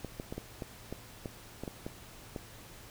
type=clicks; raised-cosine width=2 ms; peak=-24 dBFS; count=11; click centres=0.047 / 0.199 / 0.325 / 0.38 / 0.622 / 0.926 / 1.258 / 1.636 / 1.678 / 1.865 / 2.362 s; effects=added 113 Hz sine -58 dBFS peak until 2.9 s + pink hiss -52 dBFS RMS until 2.9 s